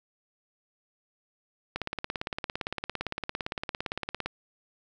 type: click train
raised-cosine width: 0.3 ms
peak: -15 dBFS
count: 45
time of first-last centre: 1.76-4.26 s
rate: 17.6 Hz
effects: none